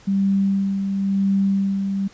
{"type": "tone with tremolo", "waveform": "sine", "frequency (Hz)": 196, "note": "G3", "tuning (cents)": 0, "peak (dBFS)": -15, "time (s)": [0.07, 2.08], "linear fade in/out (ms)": 10, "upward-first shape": "sine", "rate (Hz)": 0.96, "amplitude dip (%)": 45, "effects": ["pink hiss -49 dBFS RMS until 2.13 s", "resampled to 16000 Hz"]}